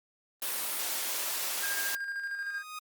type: noise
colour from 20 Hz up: white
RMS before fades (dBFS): -33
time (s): 0.42-1.95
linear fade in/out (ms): 2
type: tone with tremolo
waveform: triangle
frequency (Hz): 1610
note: G6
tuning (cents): +46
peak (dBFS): -30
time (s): 1.62-2.63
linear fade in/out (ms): 20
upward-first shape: square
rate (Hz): 13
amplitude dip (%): 40
type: tone with exponential growth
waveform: sawtooth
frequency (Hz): 1245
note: D#6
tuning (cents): +1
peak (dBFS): -33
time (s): 2.14-2.79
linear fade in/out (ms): 5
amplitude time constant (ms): 140
effects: high-pass 400 Hz 12 dB/octave + Opus 32 kbps